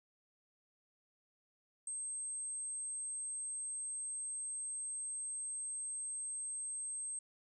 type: tone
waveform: sine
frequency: 8360 Hz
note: C9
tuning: 2 cents flat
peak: -39 dBFS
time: 1.87-7.19 s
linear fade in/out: 2 ms
effects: none